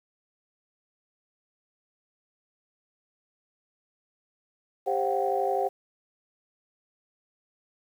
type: tone cluster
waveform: sine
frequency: 396 / 529 / 719 / 771 Hz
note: G4 / C5 / F#5 / G5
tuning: +18 / +19 / -50 / -29 cents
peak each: -29 dBFS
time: 4.86-5.69 s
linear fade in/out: 20 ms
effects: tanh soft clip ceiling -13 dBFS + 9-bit